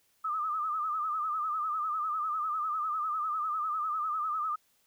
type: tone with vibrato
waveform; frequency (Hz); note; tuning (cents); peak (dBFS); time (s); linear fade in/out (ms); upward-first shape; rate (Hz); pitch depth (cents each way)
sine; 1244.5; D#6; 0; -29; 0.24-4.56; 10; sine; 10; 88
effects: white hiss -70 dBFS RMS until 4.86 s